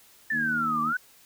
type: exponential two-way sweep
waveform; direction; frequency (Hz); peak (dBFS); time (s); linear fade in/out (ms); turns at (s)
sine; down then up; 1795 to 1150 to 1540; -24; 0.3-0.97; 5; 0.82
type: harmonic tone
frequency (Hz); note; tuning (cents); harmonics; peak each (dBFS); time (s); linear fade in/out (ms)
77.78; D#2; 0; 2 / 3 / 4; -40 / -32 / -41; 0.31-0.94; 50
effects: white hiss -56 dBFS RMS until 1.25 s